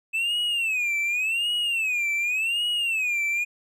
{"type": "tone with vibrato", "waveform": "triangle", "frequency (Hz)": 2603, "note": "E7", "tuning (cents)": -22, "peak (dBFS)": -21, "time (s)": [0.13, 3.45], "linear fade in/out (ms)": 20, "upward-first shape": "sine", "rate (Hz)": 0.88, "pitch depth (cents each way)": 190, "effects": []}